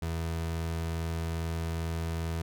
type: tone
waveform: 30% pulse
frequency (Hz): 82.41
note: E2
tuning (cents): 0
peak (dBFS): -28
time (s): 0.02-2.42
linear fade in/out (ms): 5
effects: none